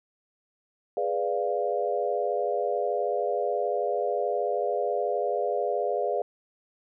sine chord, G# diminished seventh, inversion none, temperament equal, 415.3 / 493.9 / 587.3 / 698.5 Hz, G#4 / B4 / D5 / F5, 0 / 0 / 0 / 0 cents, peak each -30 dBFS, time 0.97-6.22 s, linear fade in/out 2 ms, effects none

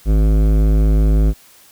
sine tone with hard clipping, 52.7 Hz, G#1, 26 cents sharp, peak -12 dBFS, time 0.05-1.34 s, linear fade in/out 50 ms, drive 15 dB, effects white hiss -47 dBFS RMS until 1.71 s

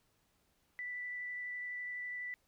sine tone with vibrato, 1975.5 Hz, B6, in tune, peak -39 dBFS, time 0.79-2.34 s, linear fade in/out 0 ms, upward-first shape triangle, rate 12 Hz, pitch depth 10 cents each way, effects pink hiss -75 dBFS RMS until 2.47 s

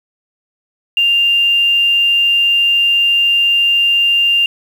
sine tone with quantisation, 2794 Hz, F7, in tune, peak -9 dBFS, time 0.97-4.46 s, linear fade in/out 2 ms, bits 6, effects none

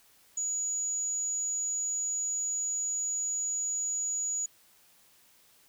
sine tone, 6840 Hz, A8, 50 cents flat, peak -29 dBFS, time 0.37-4.46 s, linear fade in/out 5 ms, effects white hiss -62 dBFS RMS until 5.68 s

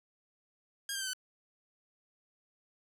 10% pulse tone with pitch steps, 1622 / 1583.1 / 1545.2 / 1508.1 Hz, G#6 / G6 / G6 / F#6, -41 / +17 / -25 / +33 cents, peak -26 dBFS, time 0.89-1.134 s, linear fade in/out 2 ms, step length 61 ms, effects none

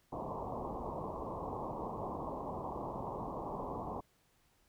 white low-pass noise, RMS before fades -41 dBFS, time 0.12-4.01 s, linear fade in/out 10 ms, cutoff 1100 Hz, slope 96 dB/octave, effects pink hiss -72 dBFS RMS until 4.68 s

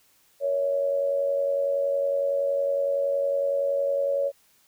sine tone with amplitude modulation, 559 Hz, C#5, 14 cents sharp, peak -19 dBFS, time 0.4-4.32 s, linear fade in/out 50 ms, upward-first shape sine, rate 90.8 Hz, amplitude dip 60%, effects white hiss -62 dBFS RMS until 4.67 s

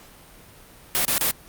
white noise bursts, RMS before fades -21 dBFS, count 3, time 0.95-1.31 s, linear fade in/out 0 ms, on 100 ms, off 30 ms, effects pink hiss -48 dBFS RMS until 1.48 s + Opus 48 kbps

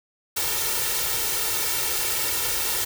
white noise with comb filter, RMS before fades -25 dBFS, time 0.36-2.85 s, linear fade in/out 10 ms, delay 2.2 ms, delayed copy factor +0.75, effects none

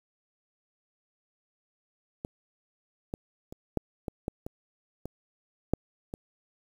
clicks, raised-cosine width 2 ms, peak -21 / -20 / -28 / -13 / -19 / -17 / -23 / -23 / -10 / -23 dBFS, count 10, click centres 2.249 / 3.139 / 3.525 / 3.773 / 4.082 / 4.281 / 4.465 / 5.056 / 5.736 / 6.139 s, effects 8-bit

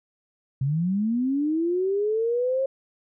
sine linear sweep, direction up, 128.3 to 542 Hz, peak -21 dBFS, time 0.61-2.66 s, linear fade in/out 5 ms, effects none

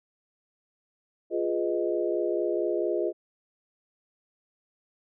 sine chord, F half-diminished seventh, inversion none, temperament equal with one note detuned, 349.2 / 413.6 / 493.9 / 622.3 Hz, F4 / Ab4 / Cb5 / Eb5, 0 / -7 / 0 / 0 cents, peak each -28 / -30 / -33 / -31 dBFS, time 1.3-3.13 s, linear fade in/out 50 ms, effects none

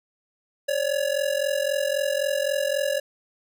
square ring-modulated tone, 565 Hz, C#5, 33 cents sharp, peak -20 dBFS, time 0.68-3 s, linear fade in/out 10 ms, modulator 21.9 Hz, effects none

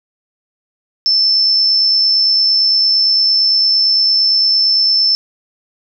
sine tone with amplitude modulation, 5300 Hz, E8, 9 cents sharp, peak -8 dBFS, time 1.06-5.15 s, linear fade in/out 0 ms, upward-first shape sine, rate 68.8 Hz, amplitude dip 25%, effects none

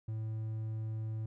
triangle tone, 110 Hz, A2, in tune, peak -33 dBFS, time 0.08-1.26 s, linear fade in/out 5 ms, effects none

